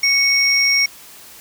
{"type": "tone pair together", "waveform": "sine", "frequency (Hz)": [2217, 5586], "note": ["C#7", "F8"], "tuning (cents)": [0, -1], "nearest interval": "octave + major third", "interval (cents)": 1599, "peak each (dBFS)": -14, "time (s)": [0.03, 0.86], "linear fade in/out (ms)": 5, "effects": ["tanh soft clip ceiling -7 dBFS", "white hiss -41 dBFS RMS until 1.4 s"]}